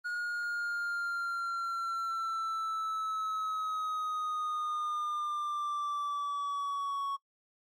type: linear sweep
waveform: triangle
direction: down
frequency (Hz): 1443 to 1108.7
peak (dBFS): -30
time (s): 0.04-7.17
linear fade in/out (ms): 20
effects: noise-tail reverb RT60 0.1 s tail -24 dB re dry + Opus 24 kbps